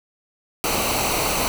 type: noise with comb filter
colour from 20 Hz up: pink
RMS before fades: -22 dBFS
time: 0.64-1.48 s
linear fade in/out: 0 ms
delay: 0.58 ms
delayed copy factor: -0.6
effects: none